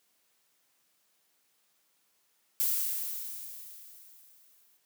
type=noise with exponential decay; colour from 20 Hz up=violet; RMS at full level=-27 dBFS; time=2.6-4.77 s; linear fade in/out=0 ms; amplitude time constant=470 ms; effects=white hiss -72 dBFS RMS until 4.85 s + high-pass 150 Hz 12 dB/octave